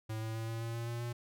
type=tone with pitch steps; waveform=square; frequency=110 / 111.28 / 112.57 / 113.88 / 115.2 / 116.54 / 117.9 / 119.26 Hz; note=A2 / A2 / A2 / A#2 / A#2 / A#2 / A#2 / A#2; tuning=0 / +20 / +40 / -40 / -20 / 0 / +20 / +40 cents; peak=-37 dBFS; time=0.09-1.13 s; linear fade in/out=10 ms; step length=130 ms; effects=none